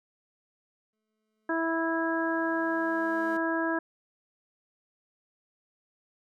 25% pulse tone with exponential growth, 216.4 Hz, A3, 29 cents flat, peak -39 dBFS, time 0.93-3.37 s, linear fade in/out 2 ms, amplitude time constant 530 ms
harmonic tone, 328 Hz, E4, 9 cents flat, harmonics 1 / 2 / 3 / 4 / 5, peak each -29 / -33 / -34 / -38 / -32 dBFS, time 1.49-3.79 s, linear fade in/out 5 ms
effects none

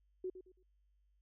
sine tone with echo, 370 Hz, F#4, in tune, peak -37 dBFS, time 0.24-0.3 s, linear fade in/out 5 ms, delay 110 ms, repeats 3, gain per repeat -11 dB, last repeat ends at 0.63 s, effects added 50 Hz sine -70 dBFS peak until 1.21 s

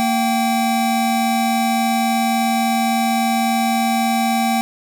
square tone pair together, 229.9 / 773.3 Hz, A#3 / G5, -24 / -24 cents, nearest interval octave + major sixth, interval 2100 cents, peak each -19 dBFS, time 0-4.61 s, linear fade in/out 0 ms, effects none

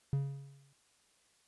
triangle tone with exponential decay, 138.59 Hz, C#3, in tune, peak -25 dBFS, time 0.13-0.73 s, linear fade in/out 0 ms, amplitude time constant 130 ms, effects white hiss -70 dBFS RMS until 1.47 s + resampled to 24000 Hz

